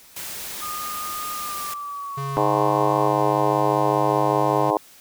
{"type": "noise", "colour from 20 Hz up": "white", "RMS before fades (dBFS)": -33, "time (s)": [0.16, 1.74], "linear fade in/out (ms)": 5}
{"type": "tone with pitch glide", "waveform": "sine", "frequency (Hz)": [1225, 1097.7], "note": ["D#6", "C#6"], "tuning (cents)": [-27, -17], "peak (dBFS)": -29, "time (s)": [0.61, 3.09], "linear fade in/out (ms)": 20, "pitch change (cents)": -190, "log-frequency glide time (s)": [1.33, 2.3]}
{"type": "tone", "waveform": "square", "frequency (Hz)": 138.59, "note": "C#3", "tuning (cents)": 0, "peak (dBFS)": -28, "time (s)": [2.17, 4.71], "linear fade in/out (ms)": 10}
{"type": "harmonic tone", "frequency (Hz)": 105.1, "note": "G#2", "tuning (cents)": 21, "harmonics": [3, 4, 5, 6, 7, 8, 9, 10], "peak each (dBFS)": [-26, -26, -26, -26, -26, -26, -26, -26], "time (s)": [2.37, 4.77], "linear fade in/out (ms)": 0}
{"effects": ["white hiss -49 dBFS RMS until 5 s"]}